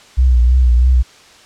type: tone with vibrato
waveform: sine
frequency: 61.74 Hz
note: B1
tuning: in tune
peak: -7 dBFS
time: 0.17-1.03 s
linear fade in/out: 20 ms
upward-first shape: triangle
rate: 3.1 Hz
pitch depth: 83 cents each way
effects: white hiss -43 dBFS RMS until 1.45 s + low-pass 6000 Hz 12 dB/octave